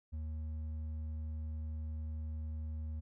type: tone with hard clipping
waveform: sine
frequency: 77.78 Hz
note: D#2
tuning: in tune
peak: -39 dBFS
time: 0.12-3.01 s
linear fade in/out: 20 ms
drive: 4 dB
effects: none